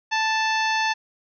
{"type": "harmonic tone", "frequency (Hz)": 880, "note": "A5", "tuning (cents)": 0, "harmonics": [1, 2, 3, 4, 5, 6, 7], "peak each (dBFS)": [-23, -25, -28, -33, -33, -37, -37], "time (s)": [0.11, 0.94], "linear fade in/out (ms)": 20, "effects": []}